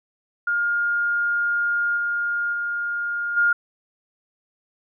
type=tone with level steps; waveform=sine; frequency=1415 Hz; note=F6; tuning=22 cents sharp; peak=-19 / -21 / -23 / -15 dBFS; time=0.47-3.53 s; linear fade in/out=5 ms; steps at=1.96 / 2.52 / 3.36 s; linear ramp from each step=20 ms; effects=none